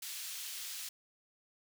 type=high-pass noise; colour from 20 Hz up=pink; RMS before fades=-43 dBFS; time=0.02-0.89 s; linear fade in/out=5 ms; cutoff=3200 Hz; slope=12 dB/octave; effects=none